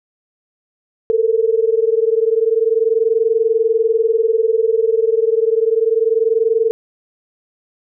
sine tone pair together, 440 / 460.3 Hz, A4 / A#4, 0 / -22 cents, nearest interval minor second, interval 78 cents, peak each -15 dBFS, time 1.1-6.71 s, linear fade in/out 0 ms, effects none

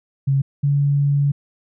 sine tone pair in turn, 137.1 / 142.25 Hz, C#3 / C#3, -19 / +45 cents, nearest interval minor second, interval 64 cents, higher second, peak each -14 dBFS, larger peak neither, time 0.27-0.42 / 0.63-1.32 s, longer second, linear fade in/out 10 ms, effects none

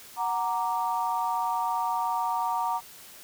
sine chord, Gb augmented, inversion none, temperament equal, 740 / 932.3 / 1174.7 Hz, Gb5 / Bb5 / D6, 0 / 0 / 0 cents, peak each -31 / -27 / -33 dBFS, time 0.16-2.81 s, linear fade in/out 50 ms, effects white hiss -48 dBFS RMS until 3.23 s

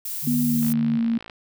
violet noise, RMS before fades -30 dBFS, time 0.05-0.73 s, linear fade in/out 5 ms
sine tone, 150 Hz, D3, 37 cents sharp, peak -27 dBFS, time 0.22-1 s, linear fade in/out 50 ms
sine tone with pitch glide, 241.9 to 230.2 Hz, B3 to A#3, -36 to -22 cents, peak -19 dBFS, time 0.27-1.18 s, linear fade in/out 5 ms, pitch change -86 cents, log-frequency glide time 0.42-0.67 s
click train, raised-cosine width 0.3 ms, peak -24 dBFS, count 38, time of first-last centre 0.63-1.298 s, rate 55.4 Hz
effects none

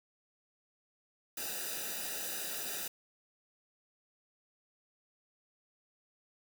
white noise with comb filter, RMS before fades -39 dBFS, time 1.37-2.88 s, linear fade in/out 5 ms, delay 0.92 ms, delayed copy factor -1, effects none

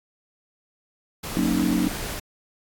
pink noise, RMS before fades -32 dBFS, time 1.23-2.2 s, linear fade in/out 10 ms
sine chord, D# minor seventh, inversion first, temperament equal, 185 / 233.1 / 277.2 / 311.1 Hz, F#3 / A#3 / C#4 / D#4, 0 / 0 / 0 / 0 cents, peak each -25 dBFS, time 1.37-1.88 s, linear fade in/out 0 ms
effects AAC 64 kbps

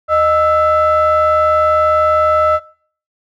triangle ring-modulated tone, 349.2 Hz, F4, in tune, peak -4 dBFS, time 0.08-2.6 s, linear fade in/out 50 ms, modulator 967 Hz, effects noise-tail reverb RT60 0.5 s tail -22 dB re dry

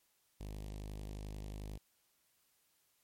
sawtooth tone with notch filter, 51.3 Hz, G#1, 21 cents flat, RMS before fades -45 dBFS, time 0.4-1.78 s, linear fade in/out 10 ms, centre 1400 Hz, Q 0.83, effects white hiss -75 dBFS RMS until 3.03 s + MP3 64 kbps

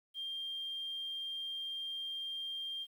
sine tone, 3191 Hz, G7, 30 cents sharp, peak -37 dBFS, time 0.14-2.87 s, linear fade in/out 50 ms, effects tanh soft clip ceiling -33 dBFS + 11-bit

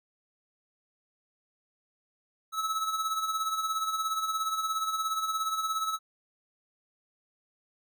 square tone with tremolo, 1299 Hz, E6, 26 cents flat, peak -27 dBFS, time 2.52-5.99 s, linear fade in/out 50 ms, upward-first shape sine, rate 17 Hz, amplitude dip 55%, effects none

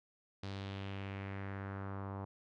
sawtooth tone with low-pass filter sweep, 98 Hz, G2, in tune, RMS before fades -43 dBFS, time 0.43-2.25 s, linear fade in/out 5 ms, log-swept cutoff 4400 to 980 Hz, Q 2.3, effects none

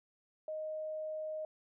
sine tone, 622.3 Hz, D#5, in tune, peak -37 dBFS, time 0.48-1.45 s, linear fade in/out 2 ms, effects none

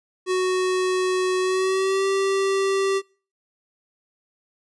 square tone with pitch glide, 370 to 389.5 Hz, F#4 to G4, 0 to -11 cents, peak -20 dBFS, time 0.26-3.02 s, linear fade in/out 50 ms, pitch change +89 cents, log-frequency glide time 1.4-2.06 s, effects noise-tail reverb RT60 0.4 s tail -25 dB re dry + resampled to 22050 Hz

